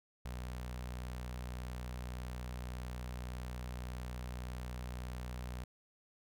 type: tone with notch filter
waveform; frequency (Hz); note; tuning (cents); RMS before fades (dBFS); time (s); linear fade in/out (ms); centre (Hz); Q
sawtooth; 61.74; B1; 0; -43; 0.25-5.64; 5; 330; 1.5
effects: none